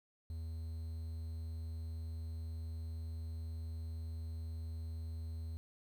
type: tone with quantisation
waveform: triangle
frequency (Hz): 81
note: E2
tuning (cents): -30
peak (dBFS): -38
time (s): 0.3-5.57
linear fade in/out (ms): 0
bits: 11
effects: none